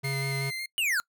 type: tone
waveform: square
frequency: 136.8 Hz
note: C#3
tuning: 23 cents flat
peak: -30 dBFS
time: 0.03-0.51 s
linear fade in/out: 20 ms
type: tone with vibrato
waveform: 30% pulse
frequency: 2101 Hz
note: C7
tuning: 7 cents sharp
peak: -30 dBFS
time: 0.04-0.66 s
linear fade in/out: 5 ms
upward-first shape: square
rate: 5.4 Hz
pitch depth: 17 cents each way
type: linear sweep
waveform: square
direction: down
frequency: 3000 to 1342 Hz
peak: -25 dBFS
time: 0.78-1 s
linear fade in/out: 0 ms
effects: noise-tail reverb RT60 0.1 s tail -26 dB re dry